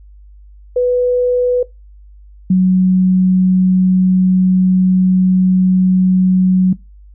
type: tone pair in turn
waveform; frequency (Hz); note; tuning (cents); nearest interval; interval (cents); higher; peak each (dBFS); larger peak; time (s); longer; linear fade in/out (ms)
sine; 494.6 / 185.27; B4 / F#3; +3 / +3; octave + perfect fourth; 1700; first; -10 / -7; second; 0.76-1.63 / 2.5-6.73; second; 5
effects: noise-tail reverb RT60 0.2 s tail -20 dB re dry + added 50 Hz sine -37 dBFS peak until 7.14 s